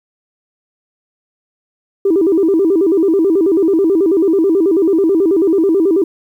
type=tone with vibrato; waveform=sine; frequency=357.4 Hz; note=F4; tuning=40 cents sharp; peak=-8 dBFS; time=2.05-6.04 s; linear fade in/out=5 ms; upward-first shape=square; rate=9.2 Hz; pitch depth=170 cents each way; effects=tanh soft clip ceiling -4 dBFS + 8-bit